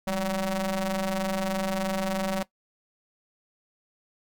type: ring-modulated tone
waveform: sawtooth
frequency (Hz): 187.7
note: F#3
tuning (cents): +25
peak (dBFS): -19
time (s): 0.07-2.43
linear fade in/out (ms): 5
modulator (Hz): 387
effects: noise-tail reverb RT60 0.1 s tail -18 dB re dry